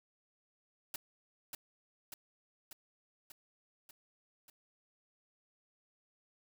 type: noise with echo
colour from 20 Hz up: white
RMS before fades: -41 dBFS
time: 0.94-0.96 s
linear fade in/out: 2 ms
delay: 590 ms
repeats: 6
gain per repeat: -3 dB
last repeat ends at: 4.5 s
effects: none